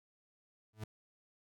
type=tone with exponential growth; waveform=40% pulse; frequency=108.3 Hz; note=A2; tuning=27 cents flat; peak=-36 dBFS; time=0.73-0.84 s; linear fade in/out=5 ms; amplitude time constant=23 ms; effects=none